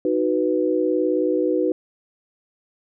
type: chord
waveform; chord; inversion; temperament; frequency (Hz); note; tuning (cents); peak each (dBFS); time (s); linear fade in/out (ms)
sine; B major; first; equal; 311.1 / 370 / 493.9; D#4 / F#4 / B4; 0 / 0 / 0; -22; 0.05-1.72; 2
effects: none

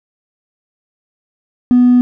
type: tone with hard clipping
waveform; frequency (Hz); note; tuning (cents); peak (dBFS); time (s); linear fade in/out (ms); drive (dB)
sine; 246.9; B3; 0; -6; 1.71-2.01; 0; 1
effects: none

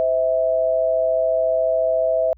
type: tone pair together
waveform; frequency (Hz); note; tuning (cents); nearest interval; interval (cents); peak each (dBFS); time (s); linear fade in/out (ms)
sine; 515.9 / 650; C5 / E5; -24 / -24; major third; 400; -22 / -17; 0-2.33; 0
effects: added 60 Hz sine -46 dBFS peak until 2.37 s

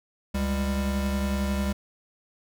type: tone pair together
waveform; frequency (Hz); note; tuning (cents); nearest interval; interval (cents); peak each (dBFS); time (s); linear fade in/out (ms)
square; 69.82 / 198.4; C#2 / G3; +13 / +21; octave + tritone; 1808; -28; 0.34-1.73; 10
effects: none

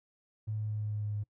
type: tone with pitch steps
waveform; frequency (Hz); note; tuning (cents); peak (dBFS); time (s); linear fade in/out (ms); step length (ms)
triangle; 107.7 / 107.08 / 106.46 / 105.85 / 105.24 / 104.63 / 104.03; A2 / A2 / G#2 / G#2 / G#2 / G#2 / G#2; -37 / -47 / +43 / +33 / +23 / +13 / +3; -28; 0.47-1.24; 20; 110
effects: noise-tail reverb RT60 0.1 s tail -26 dB re dry + tanh soft clip ceiling -30 dBFS

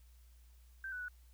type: tone with pitch steps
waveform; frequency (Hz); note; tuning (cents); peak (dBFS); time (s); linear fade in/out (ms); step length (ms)
sine; 1562 / 1487 / 1473; G6 / F#6 / F#6; -7 / +8 / -8; -40; 0.84-1.083; 2; 81
effects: added 60 Hz sine -58 dBFS peak until 1.33 s + white hiss -72 dBFS RMS until 1.33 s

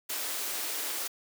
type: high-pass noise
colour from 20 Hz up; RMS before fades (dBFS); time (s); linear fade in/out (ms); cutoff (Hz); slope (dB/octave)
white; -34; 0.09-1.08; 10; 270; 48
effects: none

